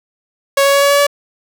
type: tone with pitch steps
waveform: sawtooth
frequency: 554.4 / 557.9 / 561.5 / 565.1 / 568.7 / 572.3 Hz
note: C#5 / C#5 / C#5 / C#5 / C#5 / D5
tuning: 0 / +11 / +22 / +33 / +44 / -45 cents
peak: -5 dBFS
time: 0.57-1.068 s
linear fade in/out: 5 ms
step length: 83 ms
effects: none